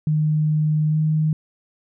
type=tone with pitch glide; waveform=sine; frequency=153.4 to 155.36 Hz; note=D#3 to D#3; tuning=-24 to -2 cents; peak=-16 dBFS; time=0.07-1.33 s; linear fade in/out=2 ms; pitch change=+22 cents; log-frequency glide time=0.89-0.97 s; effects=none